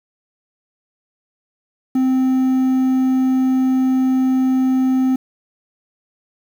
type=tone; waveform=triangle; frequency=260 Hz; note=C4; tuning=11 cents flat; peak=-11 dBFS; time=1.95-5.16 s; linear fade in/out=5 ms; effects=7-bit